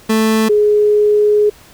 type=tone pair in turn; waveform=30% pulse / sine; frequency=220 / 418.6 Hz; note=A3 / G#4; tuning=0 / +14 cents; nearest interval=major seventh; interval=1114 cents; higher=second; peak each=-8 dBFS; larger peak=neither; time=0.09-0.49 / 0.49-1.5 s; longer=second; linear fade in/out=10 ms; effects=pink hiss -43 dBFS RMS until 1.73 s